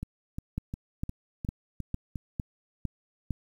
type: two click trains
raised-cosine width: 5 ms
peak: -22 / -18 dBFS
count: 7 / 7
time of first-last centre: 0.03-2.158 / 0.58-3.307 s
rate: 2.82 / 2.2 Hz
effects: 9-bit